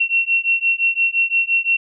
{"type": "beating tone pair", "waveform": "sine", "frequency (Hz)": [2720, 2725.8], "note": ["F7", "F7"], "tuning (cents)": [-46, -43], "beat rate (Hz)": 5.8, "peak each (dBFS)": -18, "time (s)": [0, 1.77], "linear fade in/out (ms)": 10, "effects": []}